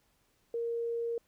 sine tone, 466.2 Hz, A#4, in tune, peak -31 dBFS, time 0.54-1.18 s, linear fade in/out 2 ms, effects pink hiss -72 dBFS RMS until 1.27 s

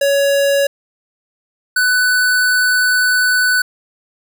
square tone pair in turn, 560 / 1495 Hz, C#5 / F#6, +18 / +17 cents, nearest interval octave + perfect fourth, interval 1699 cents, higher second, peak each -12 dBFS, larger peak neither, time 0.01-0.67 / 1.76-3.62 s, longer second, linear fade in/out 5 ms, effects none

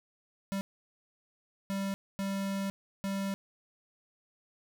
square tone bursts at uneven times, 196 Hz, G3, in tune, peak -32 dBFS, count 4, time 0.52-0.61 / 1.7-1.94 / 2.19-2.7 / 3.04-3.34 s, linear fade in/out 0 ms, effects none

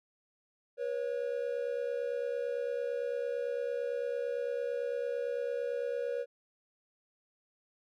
triangle tone pair together, 482.9 / 551.8 Hz, B4 / C#5, -39 / -8 cents, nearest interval major second, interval 231 cents, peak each -32 / -34 dBFS, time 0.77-6.26 s, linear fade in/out 50 ms, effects none

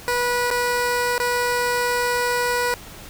15% pulse tone with dropouts, 487.8 Hz, B4, 21 cents flat, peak -13 dBFS, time 0.08-2.74 s, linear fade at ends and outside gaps 0 ms, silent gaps 0.504-0.511 / 1.18-1.2 s, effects pink hiss -40 dBFS RMS until 3.09 s

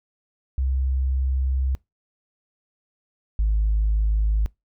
sine tone pair in turn, 65.9 / 52.87 Hz, C2 / G#1, +13 / +32 cents, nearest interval major third, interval 381 cents, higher first, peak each -19 / -16 dBFS, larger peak second, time 0.58-1.75 / 3.39-4.46 s, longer first, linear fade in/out 0 ms, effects noise-tail reverb RT60 0.2 s tail -24 dB re dry + tanh soft clip ceiling -14 dBFS

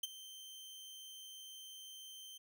sawtooth tone with ADSR envelope, 3117 Hz, G7, 11 cents flat, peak -31 dBFS, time 0.03-2.38 s, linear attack 6 ms, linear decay 24 ms, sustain -16 dB, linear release 10 ms, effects none

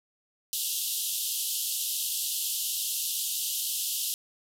white band-pass noise, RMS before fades -31 dBFS, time 0.53-4.14 s, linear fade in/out 0 ms, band 2800 to 15000 Hz, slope 96 dB/octave, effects none

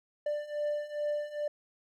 triangle beating tone pair, 590 / 592.4 Hz, D5 / D5, +8 / +15 cents, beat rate 2.4 Hz, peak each -34 / -31 dBFS, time 0.26-1.48 s, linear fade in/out 5 ms, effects none

